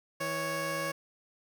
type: tone pair together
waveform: 15% pulse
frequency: 161.99 / 554.4 Hz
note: E3 / C#5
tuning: -30 / 0 cents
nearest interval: octave + major sixth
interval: 2130 cents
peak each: -32 / -26 dBFS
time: 0.2-0.92 s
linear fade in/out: 10 ms
effects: none